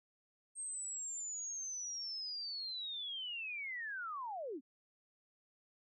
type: linear sweep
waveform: sine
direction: down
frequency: 8490 to 233.1 Hz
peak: -40 dBFS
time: 0.55-4.61 s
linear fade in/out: 50 ms
effects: none